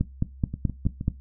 two click trains, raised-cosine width 5 ms, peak -18 / -10 dBFS, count 4 / 6, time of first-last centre 0.54-1.011 / 0.01-1.081 s, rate 6.37 / 4.67 Hz, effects noise-tail reverb RT60 0.2 s tail -17 dB re dry + added 66 Hz sine -42 dBFS peak until 1.2 s

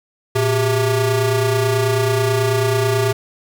35% pulse ring-modulated tone, 258.8 Hz, C4, 19 cents flat, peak -10 dBFS, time 0.35-3.13 s, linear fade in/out 10 ms, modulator 144 Hz, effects none

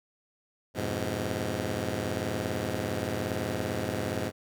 10% pulse chord, F diminished, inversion none, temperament just, 87.31 / 104.77 / 125.72 Hz, F2 / Ab2 / Cb3, 0 / +16 / +31 cents, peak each -27 / -25 / -27 dBFS, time 0.74-4.32 s, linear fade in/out 50 ms, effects none

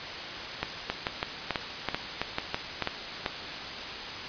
two click trains, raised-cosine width 0.3 ms, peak -11 / -11 dBFS, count 7 / 7, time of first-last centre 0.63-3.262 / 0.9-2.874 s, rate 2.28 / 3.04 Hz, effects white hiss -36 dBFS RMS until 4.28 s + resampled to 11025 Hz

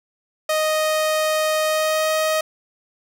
sawtooth tone with pitch glide, 622.3 to 627.7 Hz, D#5 to D#5, 0 to +15 cents, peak -14 dBFS, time 0.49-2.41 s, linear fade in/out 5 ms, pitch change +15 cents, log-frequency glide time 1.63-2.12 s, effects none

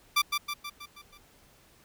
15% pulse tone with echo, 1174.7 Hz, D6, in tune, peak -15 dBFS, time 0.16-0.22 s, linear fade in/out 10 ms, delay 160 ms, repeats 6, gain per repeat -5 dB, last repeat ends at 1.18 s, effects pink hiss -60 dBFS RMS until 1.84 s

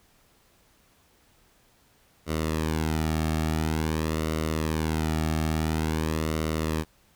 sawtooth tone with flanger, 78.8 Hz, D#2, 23 cents sharp, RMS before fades -27 dBFS, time 2.26-6.85 s, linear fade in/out 50 ms, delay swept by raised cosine 1.2 to 2.02 ms, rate 0.48 Hz, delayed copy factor -0.65, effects pink hiss -62 dBFS RMS until 7.15 s

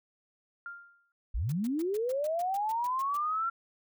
sine tone with exponential decay, 1396.9 Hz, F6, in tune, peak -36 dBFS, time 0.66-1.12 s, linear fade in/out 1 ms, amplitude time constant 100 ms
sine linear sweep, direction up, 38 to 1376 Hz, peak -28 dBFS, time 1.34-3.5 s, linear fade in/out 10 ms
white noise bursts, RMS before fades -48 dBFS, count 12, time 1.49-3.17 s, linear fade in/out 2 ms, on 30 ms, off 120 ms
effects none

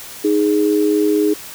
sine tone pair together, 311.1 / 415.3 Hz, D#4 / G#4, 0 / 0 cents, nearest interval perfect fourth, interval 500 cents, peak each -15 dBFS, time 0.24-1.34 s, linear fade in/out 10 ms, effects white hiss -34 dBFS RMS until 1.54 s

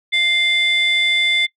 sine tone pair together, 2093 / 3506 Hz, C7 / A7, 0 / -7 cents, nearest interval major sixth, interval 893 cents, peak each -15 dBFS, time 0.12-1.47 s, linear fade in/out 20 ms, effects noise-tail reverb RT60 0.1 s tail -21 dB re dry + tanh soft clip ceiling -9 dBFS

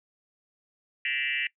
sine tone with frequency modulation, 2339 Hz, D7, 8 cents flat, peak -26 dBFS, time 1.05-1.47 s, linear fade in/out 2 ms, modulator 138 Hz, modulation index 4, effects noise-tail reverb RT60 0.1 s tail -22 dB re dry

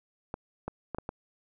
clicks, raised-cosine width 1 ms, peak -20 dBFS, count 5, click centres 0.341 / 0.68 / 0.947 / 0.985 / 1.091 s, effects none

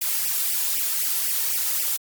blue noise with flanger, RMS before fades -24 dBFS, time 0.01-1.97 s, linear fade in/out 10 ms, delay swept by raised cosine 0.36 to 2.26 ms, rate 3.9 Hz, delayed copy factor +0.85, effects Opus 48 kbps

